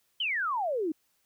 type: exponential sweep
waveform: sine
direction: down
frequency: 3168 to 295.1 Hz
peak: -27 dBFS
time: 0.2-0.92 s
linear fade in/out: 5 ms
effects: white hiss -72 dBFS RMS until 1.25 s